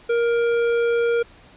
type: tone with tanh clipping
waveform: sine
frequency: 469.3 Hz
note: A#4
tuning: 12 cents sharp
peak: -19 dBFS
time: 0.09-1.23 s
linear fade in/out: 10 ms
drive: 13 dB
effects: pink hiss -49 dBFS RMS until 1.56 s + resampled to 8000 Hz